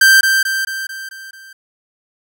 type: tone with echo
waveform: 45% pulse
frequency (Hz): 1568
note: G6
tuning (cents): 0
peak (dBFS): -6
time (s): 0.01-0.21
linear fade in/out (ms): 5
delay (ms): 220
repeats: 6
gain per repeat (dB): -5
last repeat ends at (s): 1.53
effects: none